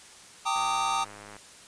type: chord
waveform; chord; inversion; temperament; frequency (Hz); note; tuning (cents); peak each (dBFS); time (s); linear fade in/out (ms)
square; Eb major seventh; first; equal with one note detuned; 784 / 911 / 1174.7 / 1244.5; G5 / Bb5 / D6 / Eb6; 0 / -40 / 0 / 0; -32 / -31 / -35 / -30; 0.45-1.05; 20
type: click train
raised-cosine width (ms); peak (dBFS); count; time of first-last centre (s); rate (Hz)
0.5; -30; 84; 0.56-1.366; 103
effects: white hiss -50 dBFS RMS until 1.67 s + resampled to 22050 Hz